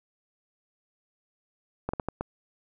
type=slowing click train; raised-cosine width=1 ms; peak=-15 dBFS; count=5; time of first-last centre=1.89-2.21 s; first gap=45 ms; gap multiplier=1.4; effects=none

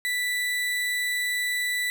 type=tone; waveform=35% pulse; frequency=1975.5 Hz; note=B6; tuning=in tune; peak=-23 dBFS; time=0.05-1.9 s; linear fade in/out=0 ms; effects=none

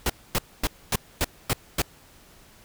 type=noise bursts; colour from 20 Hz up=pink; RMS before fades=-23 dBFS; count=7; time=0.06-1.819 s; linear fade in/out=2 ms; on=37 ms; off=250 ms; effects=pink hiss -53 dBFS RMS until 2.64 s

